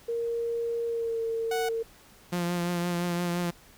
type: tone with pitch glide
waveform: sine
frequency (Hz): 466.2 to 454.8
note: A#4 to A#4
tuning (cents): 0 to -43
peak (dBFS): -27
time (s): 0.08-1.83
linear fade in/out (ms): 10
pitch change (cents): -43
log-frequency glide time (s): 0.86-1.21
type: tone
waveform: sawtooth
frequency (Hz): 740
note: F#5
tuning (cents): 0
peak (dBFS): -26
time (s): 1.51-1.69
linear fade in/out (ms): 5
type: tone with vibrato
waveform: sawtooth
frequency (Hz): 174.61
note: F3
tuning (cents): 0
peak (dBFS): -23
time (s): 2.32-3.51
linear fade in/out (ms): 10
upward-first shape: triangle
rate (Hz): 5.8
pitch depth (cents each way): 30
effects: pink hiss -55 dBFS RMS until 3.77 s